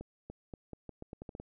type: accelerating click train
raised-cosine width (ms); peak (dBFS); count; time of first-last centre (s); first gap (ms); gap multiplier
2; -30; 11; 0.01-1.4; 290; 0.82
effects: none